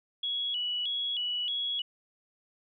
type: tone with vibrato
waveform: sine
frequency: 3136 Hz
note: G7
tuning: in tune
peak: -29 dBFS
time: 0.23-1.82 s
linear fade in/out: 5 ms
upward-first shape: square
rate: 1.6 Hz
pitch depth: 110 cents each way
effects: none